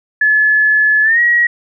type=tone with pitch glide; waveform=sine; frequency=1717 to 1905.1 Hz; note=A6 to A#6; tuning=-43 to +37 cents; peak=-8 dBFS; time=0.21-1.47 s; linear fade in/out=5 ms; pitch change=+180 cents; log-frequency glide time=1.03-1.2 s; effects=none